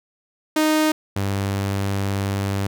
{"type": "tone pair in turn", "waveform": "sawtooth", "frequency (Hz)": [309.8, 98.74], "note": ["D#4", "G2"], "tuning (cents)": [-7, 13], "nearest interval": "octave + minor sixth", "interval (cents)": 1980, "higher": "first", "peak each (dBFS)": [-12, -17], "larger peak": "first", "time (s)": [[0.56, 0.92], [1.16, 2.67]], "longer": "second", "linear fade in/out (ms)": 5, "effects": []}